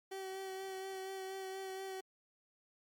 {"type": "tone with vibrato", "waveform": "30% pulse", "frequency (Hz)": 382.3, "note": "G4", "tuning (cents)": -43, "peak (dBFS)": -39, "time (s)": [0.11, 2.01], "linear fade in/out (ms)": 10, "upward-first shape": "sine", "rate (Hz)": 4.2, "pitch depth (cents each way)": 17, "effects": ["MP3 96 kbps"]}